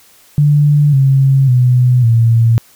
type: tone with pitch steps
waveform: sine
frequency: 146.83 / 135.42 / 124.9 / 115.2 Hz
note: D3 / C#3 / B2 / A#2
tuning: 0 / -40 / +20 / -20 cents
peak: -6 dBFS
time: 0.38-2.58 s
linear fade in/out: 0 ms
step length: 550 ms
effects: white hiss -46 dBFS RMS until 2.75 s